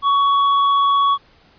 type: tone with hard clipping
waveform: triangle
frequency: 1121 Hz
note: C#6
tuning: 19 cents sharp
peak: -14 dBFS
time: 0.02-1.18 s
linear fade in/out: 50 ms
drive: 9 dB
effects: pink hiss -52 dBFS RMS until 1.58 s + resampled to 11025 Hz